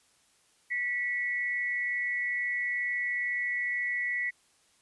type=tone pair together; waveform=sine; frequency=1953.7 / 2193 Hz; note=B6 / C#7; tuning=-19 / -19 cents; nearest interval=major second; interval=200 cents; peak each=-29 / -35 dBFS; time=0.7-4.31 s; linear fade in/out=20 ms; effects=white hiss -66 dBFS RMS until 4.81 s + resampled to 24000 Hz